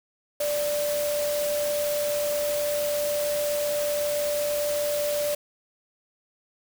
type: tone in noise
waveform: sine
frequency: 587.3 Hz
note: D5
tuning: in tune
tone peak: -24 dBFS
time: 0.4-5.35 s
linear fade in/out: 5 ms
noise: white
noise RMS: -33 dBFS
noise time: 0.4-5.35 s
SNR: +6 dB
effects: none